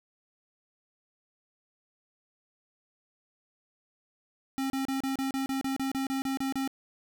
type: tone bursts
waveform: square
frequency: 268.5 Hz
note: C4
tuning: 45 cents sharp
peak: -29 dBFS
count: 14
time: 4.58-6.676 s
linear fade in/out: 0 ms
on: 120 ms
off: 32 ms
effects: none